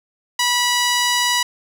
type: tone with band-pass filter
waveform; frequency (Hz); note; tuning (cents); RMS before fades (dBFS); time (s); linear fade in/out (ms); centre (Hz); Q
sawtooth; 977; B5; -19; -18; 0.39-1.43; 5; 4700; 0.62
effects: none